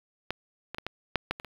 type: clicks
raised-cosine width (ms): 0.3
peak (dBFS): -13 / -20 / -18 / -16 / -8 / -11 / -23 / -25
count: 8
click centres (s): 0.306 / 0.746 / 0.784 / 0.866 / 1.157 / 1.31 / 1.399 / 1.447
effects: low-pass 5000 Hz 12 dB/octave + 7-bit